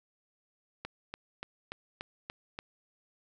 click train, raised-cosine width 0.3 ms, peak -22 dBFS, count 7, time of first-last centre 0.85-2.589 s, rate 3.45 Hz, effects none

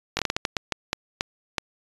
slowing click train, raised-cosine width 0.2 ms, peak -6 dBFS, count 12, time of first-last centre 0.17-1.582 s, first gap 20 ms, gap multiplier 1.34, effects resampled to 24000 Hz

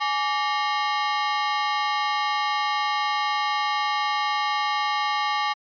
sawtooth ring-modulated tone, 1000 Hz, B5, 21 cents sharp, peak -15 dBFS, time 0-5.54 s, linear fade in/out 20 ms, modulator 162 Hz, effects resampled to 11025 Hz

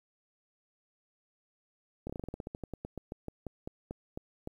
slowing click train, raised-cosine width 2 ms, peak -25 dBFS, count 22, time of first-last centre 2.07-4.474 s, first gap 26 ms, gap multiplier 1.13, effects 10-bit

